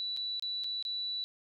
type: tone with dropouts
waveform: sine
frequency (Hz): 3951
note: B7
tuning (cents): 0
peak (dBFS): -33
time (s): 0-1.24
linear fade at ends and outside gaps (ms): 0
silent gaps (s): 0.165-0.172 / 0.396-0.424 / 0.637-0.643 / 0.826-0.851
effects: none